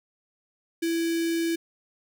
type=tone with notch filter; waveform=square; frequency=332.2 Hz; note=E4; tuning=13 cents sharp; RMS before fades=-26 dBFS; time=0.82-1.56 s; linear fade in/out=10 ms; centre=1000 Hz; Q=1.7; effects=none